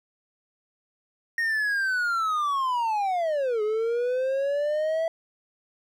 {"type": "linear two-way sweep", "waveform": "triangle", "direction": "down then up", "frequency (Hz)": [1864, 418.8, 661], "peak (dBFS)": -21, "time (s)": [1.38, 5.08], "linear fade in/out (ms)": 2, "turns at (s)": 3.62, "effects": []}